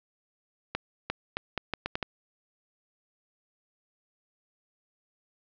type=accelerating click train; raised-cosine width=0.3 ms; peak=-13 dBFS; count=8; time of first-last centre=0.75-2.028 s; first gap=350 ms; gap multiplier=0.77; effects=low-pass 5000 Hz 12 dB/octave